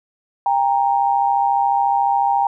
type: tone pair together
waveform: sine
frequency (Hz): 798 / 932.1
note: G5 / A#5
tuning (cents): +31 / 0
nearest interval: minor third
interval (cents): 269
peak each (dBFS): -16 / -18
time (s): 0.46-2.47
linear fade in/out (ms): 2
effects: none